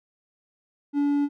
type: tone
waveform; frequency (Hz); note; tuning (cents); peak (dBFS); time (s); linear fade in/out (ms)
triangle; 286.9; D4; -40; -18; 0.93-1.29; 50
effects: none